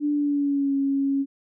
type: tone with pitch glide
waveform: sine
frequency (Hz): 293.7 to 275.6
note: D4 to C#4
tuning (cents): 0 to -10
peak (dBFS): -20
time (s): 0-1.26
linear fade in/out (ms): 50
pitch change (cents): -110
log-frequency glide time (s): 0.11-0.75
effects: none

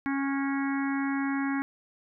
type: harmonic tone with a mistuned harmonic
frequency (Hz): 275.1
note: C#4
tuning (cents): -13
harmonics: 1 / 3 / 4 / 5 / 6 / 7 / 8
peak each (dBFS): -27 / -38 / -39 / -41 / -38 / -41 / -42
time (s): 0.06-1.62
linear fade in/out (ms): 0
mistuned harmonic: 5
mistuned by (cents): +33
effects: none

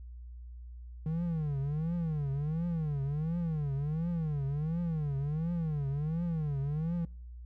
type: tone with vibrato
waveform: triangle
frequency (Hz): 153.9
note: D#3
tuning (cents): -19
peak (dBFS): -28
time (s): 1.06-7.05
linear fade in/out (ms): 2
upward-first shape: triangle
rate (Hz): 1.4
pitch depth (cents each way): 230
effects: noise-tail reverb RT60 0.5 s tail -25 dB re dry + added 60 Hz sine -43 dBFS peak until 7.45 s

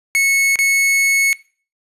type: tone with dropouts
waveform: 45% pulse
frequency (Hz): 2199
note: C#7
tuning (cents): -14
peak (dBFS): -12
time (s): 0.15-1.33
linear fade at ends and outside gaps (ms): 0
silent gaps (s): 0.557-0.589
effects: noise-tail reverb RT60 0.4 s tail -21 dB re dry + resampled to 32000 Hz

